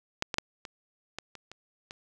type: clicks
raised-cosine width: 0.2 ms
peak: -10 / -14 / -8 / -23 / -18 / -27 / -27 / -24 dBFS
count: 8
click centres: 0.224 / 0.342 / 0.384 / 0.652 / 1.186 / 1.353 / 1.516 / 1.909 s
effects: none